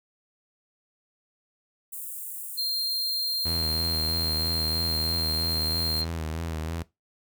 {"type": "high-pass noise", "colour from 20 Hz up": "white", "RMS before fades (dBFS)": -37, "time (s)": [1.92, 6.02], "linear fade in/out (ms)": 10, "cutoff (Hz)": 8000, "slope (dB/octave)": 48}
{"type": "tone", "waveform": "sine", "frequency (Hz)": 4186, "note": "C8", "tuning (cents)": 0, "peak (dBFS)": -25, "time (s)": [2.57, 6.05], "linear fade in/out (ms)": 20}
{"type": "tone with vibrato", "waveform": "sawtooth", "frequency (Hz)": 80.8, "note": "E2", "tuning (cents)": -34, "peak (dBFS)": -26, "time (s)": [3.45, 6.83], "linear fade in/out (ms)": 10, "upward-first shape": "sine", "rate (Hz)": 3.1, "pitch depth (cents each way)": 56}
{"effects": ["noise-tail reverb RT60 0.2 s tail -19 dB re dry"]}